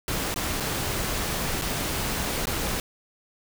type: noise with dropouts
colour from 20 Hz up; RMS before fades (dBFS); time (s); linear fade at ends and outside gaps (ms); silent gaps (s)
pink; -28; 0.08-2.8; 1; 0.342-0.36 / 0.601-0.605 / 1.614-1.62 / 2.456-2.47
effects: none